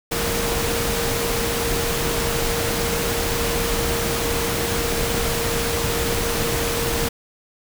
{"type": "tone in noise", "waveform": "sine", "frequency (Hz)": 466.2, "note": "A#4", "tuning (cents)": 0, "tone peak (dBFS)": -26, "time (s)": [0.11, 7.09], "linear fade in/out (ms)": 10, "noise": "pink", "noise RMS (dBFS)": -23, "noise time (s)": [0.11, 7.09], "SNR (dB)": -6, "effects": []}